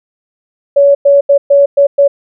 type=tone bursts at uneven times; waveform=sine; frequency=564 Hz; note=C#5; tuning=30 cents sharp; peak=-3 dBFS; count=6; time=0.76-0.95 / 1.05-1.21 / 1.29-1.38 / 1.5-1.66 / 1.77-1.87 / 1.98-2.08 s; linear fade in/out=10 ms; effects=none